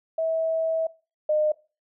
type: tone pair in turn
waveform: sine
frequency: 648 / 610.2 Hz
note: E5 / D#5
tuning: -30 / -34 cents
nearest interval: minor second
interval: 104 cents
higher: first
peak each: -22 / -19 dBFS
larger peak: second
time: 0.18-0.87 / 1.29-1.52 s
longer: first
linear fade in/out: 5 ms
effects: noise-tail reverb RT60 0.3 s tail -20 dB re dry